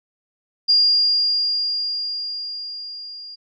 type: tone with level ramp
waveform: sine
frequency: 4816 Hz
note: D8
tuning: 43 cents sharp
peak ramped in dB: -11 to -34 dBFS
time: 0.68-3.36 s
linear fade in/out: 20 ms
effects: none